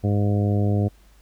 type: harmonic tone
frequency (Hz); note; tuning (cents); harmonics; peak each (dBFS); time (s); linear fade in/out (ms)
102.4; G#2; -24; 1 / 2 / 3 / 4 / 5 / 6 / 7; -19 / -25 / -29 / -31 / -33 / -35 / -36; 0.03-0.89; 20
effects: added 50 Hz sine -51 dBFS peak until 1.21 s + pink hiss -59 dBFS RMS until 1.21 s